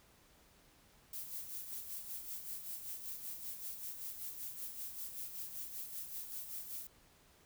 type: noise with tremolo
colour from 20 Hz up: violet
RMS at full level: -43 dBFS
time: 1.13-6.87 s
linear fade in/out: 2 ms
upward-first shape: sine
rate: 5.2 Hz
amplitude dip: 55%
effects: pink hiss -66 dBFS RMS until 7.45 s